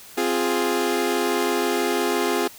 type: chord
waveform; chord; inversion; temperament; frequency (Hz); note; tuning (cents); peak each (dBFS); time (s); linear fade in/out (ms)
sawtooth; F minor; second; equal; 261.6 / 349.2 / 415.3; C4 / F4 / Ab4; 0 / 0 / 0; -23 / -20 / -20; 0.17-2.48; 10
effects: white hiss -44 dBFS RMS until 2.58 s